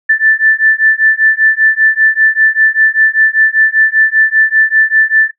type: beating tone pair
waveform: sine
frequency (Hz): 1760 / 1765.1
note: A6 / A6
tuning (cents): 0 / +5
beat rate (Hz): 5.1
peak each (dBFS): -10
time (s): 0.09-5.31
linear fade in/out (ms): 10
effects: noise-tail reverb RT60 0.1 s tail -19 dB re dry